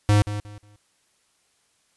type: tone with echo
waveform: square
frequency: 103.83 Hz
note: G#2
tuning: in tune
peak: -15 dBFS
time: 0.09-0.22 s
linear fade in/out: 0 ms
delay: 180 ms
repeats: 3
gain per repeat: -12 dB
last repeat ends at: 0.76 s
effects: white hiss -66 dBFS RMS until 1.96 s + resampled to 24000 Hz